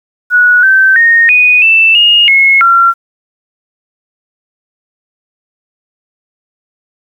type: tone with pitch steps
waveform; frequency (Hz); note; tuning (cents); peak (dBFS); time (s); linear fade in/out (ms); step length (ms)
sine; 1465 / 1548 / 1851 / 2480 / 2655 / 2853 / 2174 / 1369; F#6 / G6 / A#6 / D#7 / E7 / F7 / C#7 / F6; -18 / -22 / -13 / -6 / +12 / +36 / -34 / -35; -3; 0.3-2.94; 50; 330
effects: 7-bit

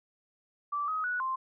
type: tone with pitch steps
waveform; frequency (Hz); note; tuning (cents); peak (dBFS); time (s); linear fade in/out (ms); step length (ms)
sine; 1164 / 1264 / 1471 / 1050; D6 / D#6 / F#6 / C6; -16 / +27 / -11 / +6; -29; 0.72-1.36; 10; 160
effects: none

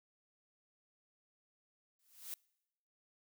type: noise with exponential growth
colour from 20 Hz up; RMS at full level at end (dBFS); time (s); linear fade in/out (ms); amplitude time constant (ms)
blue; -41; 1.99-2.34; 2; 76
effects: noise-tail reverb RT60 0.9 s tail -26 dB re dry

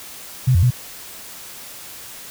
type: tone with pitch steps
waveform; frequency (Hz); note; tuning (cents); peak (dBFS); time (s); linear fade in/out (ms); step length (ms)
sine; 128.2 / 87.1 / 124; C3 / F2 / B2; -35 / -4 / +7; -11; 0.47-0.707; 10; 79
effects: white hiss -37 dBFS RMS until 2.3 s

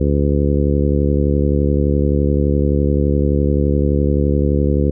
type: harmonic tone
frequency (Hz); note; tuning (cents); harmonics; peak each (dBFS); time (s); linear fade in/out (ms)
71.7; D2; -41; 1 / 2 / 3 / 4 / 5 / 6 / 7; -16 / -19 / -21 / -22 / -23 / -24 / -24; 0-4.91; 10
effects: none

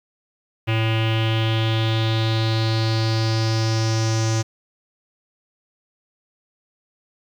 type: tone with low-pass filter sweep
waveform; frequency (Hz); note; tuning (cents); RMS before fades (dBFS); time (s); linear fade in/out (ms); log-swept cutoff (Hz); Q
square; 111.7; A2; +27; -20; 0.67-4.43; 20; 2700 to 6200; 4.9
effects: 8-bit

